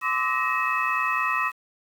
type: tone cluster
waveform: sine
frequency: 1033 / 1157 / 1287 / 1882 / 2590 Hz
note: C6 / D6 / E6 / A#6 / E7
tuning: -22 / -26 / -42 / +16 / -31 cents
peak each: -28 dBFS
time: 0.01-1.52 s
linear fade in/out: 50 ms
effects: tanh soft clip ceiling -10 dBFS + 8-bit